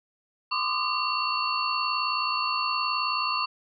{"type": "tone cluster", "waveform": "sine", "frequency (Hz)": [1028, 1168, 1227, 2740, 4452], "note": ["C6", "D6", "D#6", "F7", "C#8"], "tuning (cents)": [-31, -10, -25, -34, 7], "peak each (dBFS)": -31, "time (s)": [0.51, 3.46], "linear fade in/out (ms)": 10, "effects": []}